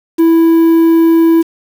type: tone with quantisation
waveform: triangle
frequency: 329.6 Hz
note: E4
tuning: in tune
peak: -3 dBFS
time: 0.18-1.43 s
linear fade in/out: 20 ms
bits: 5
effects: none